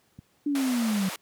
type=click; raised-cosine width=5 ms; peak=-28 dBFS; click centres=0.189 s
type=linear sweep; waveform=sine; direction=down; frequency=295.3 to 184 Hz; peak=-23 dBFS; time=0.46-1.09 s; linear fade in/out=5 ms
type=band-pass noise; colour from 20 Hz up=pink; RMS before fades=-36 dBFS; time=0.55-1.16 s; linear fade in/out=2 ms; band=480 to 14000 Hz; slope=24 dB/octave
effects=pink hiss -66 dBFS RMS until 1.21 s + high-pass 100 Hz 12 dB/octave